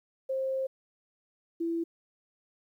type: tone pair in turn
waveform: sine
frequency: 530 / 333.9 Hz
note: C5 / E4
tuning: +22 / +22 cents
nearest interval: minor sixth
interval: 800 cents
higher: first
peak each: -28 dBFS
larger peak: neither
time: 0.29-0.67 / 1.6-1.84 s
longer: first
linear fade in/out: 10 ms
effects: 11-bit